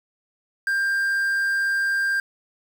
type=tone with quantisation; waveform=triangle; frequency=1591 Hz; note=G6; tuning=25 cents sharp; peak=-18 dBFS; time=0.67-2.2 s; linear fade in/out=2 ms; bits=7; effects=none